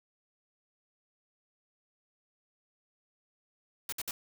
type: noise bursts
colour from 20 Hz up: white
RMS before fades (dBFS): -36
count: 3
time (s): 3.89-4.11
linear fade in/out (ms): 2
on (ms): 34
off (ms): 59
effects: none